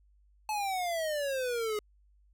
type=exponential sweep; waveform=square; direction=down; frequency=868 to 415.3 Hz; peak=-31 dBFS; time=0.49-1.79 s; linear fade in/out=2 ms; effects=added 50 Hz sine -61 dBFS peak until 2.33 s